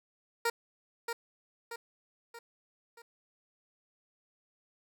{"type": "tone with echo", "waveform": "15% pulse", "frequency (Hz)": 466.2, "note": "A#4", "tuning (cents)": 0, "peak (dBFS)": -21, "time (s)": [0.45, 0.5], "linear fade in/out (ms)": 5, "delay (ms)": 630, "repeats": 4, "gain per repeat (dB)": -6, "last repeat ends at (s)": 3.02, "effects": []}